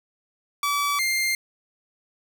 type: tone pair in turn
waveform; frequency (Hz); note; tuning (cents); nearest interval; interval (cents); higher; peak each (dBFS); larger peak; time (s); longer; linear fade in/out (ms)
sawtooth; 1149 / 2105; D6 / C7; -38 / +10; minor seventh; 1048; second; -18; neither; 0.63-0.99 / 0.99-1.35; neither; 2
effects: none